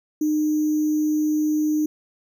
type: tone with sample-and-hold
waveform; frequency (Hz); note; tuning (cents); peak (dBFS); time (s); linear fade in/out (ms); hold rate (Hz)
sine; 305.1; D#4; -34; -18; 0.21-1.86; 5; 6300
effects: none